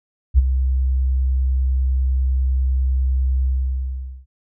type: tone with ADSR envelope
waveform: sine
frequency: 65 Hz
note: C2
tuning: 11 cents flat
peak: -6 dBFS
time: 0.34-4.26 s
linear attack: 42 ms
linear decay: 26 ms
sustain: -9 dB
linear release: 810 ms
effects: none